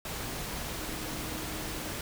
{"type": "tone in noise", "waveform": "sine", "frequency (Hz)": 311.1, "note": "D#4", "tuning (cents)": 0, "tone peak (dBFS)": -44, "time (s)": [0.79, 1.91], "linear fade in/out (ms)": 2, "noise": "pink", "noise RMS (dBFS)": -37, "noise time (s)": [0.05, 2.01], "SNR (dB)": -10, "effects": []}